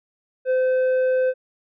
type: tone with tanh clipping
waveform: triangle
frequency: 514 Hz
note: C5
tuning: 31 cents flat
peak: -18 dBFS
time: 0.45-1.34 s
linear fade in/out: 50 ms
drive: 10 dB
effects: none